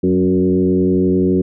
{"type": "tone with frequency modulation", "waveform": "sine", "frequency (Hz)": 278, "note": "C#4", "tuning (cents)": 5, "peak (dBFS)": -11, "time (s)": [0.03, 1.42], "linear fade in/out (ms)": 10, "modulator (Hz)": 91.5, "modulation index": 1.5, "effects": []}